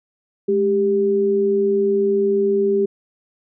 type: tone pair together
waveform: sine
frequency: 209.7 / 395.8 Hz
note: G#3 / G4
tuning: +17 / +17 cents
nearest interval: major seventh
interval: 1100 cents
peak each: -23 / -15 dBFS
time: 0.48-2.86 s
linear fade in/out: 10 ms
effects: none